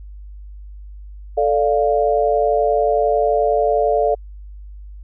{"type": "chord", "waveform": "sine", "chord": "D minor", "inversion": "second", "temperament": "equal", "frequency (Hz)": [440, 587.3, 698.5], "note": ["A4", "D5", "F5"], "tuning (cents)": [0, 0, 0], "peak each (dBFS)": -18, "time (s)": [1.37, 4.15], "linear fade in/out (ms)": 10, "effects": ["added 50 Hz sine -33 dBFS peak until 5.03 s"]}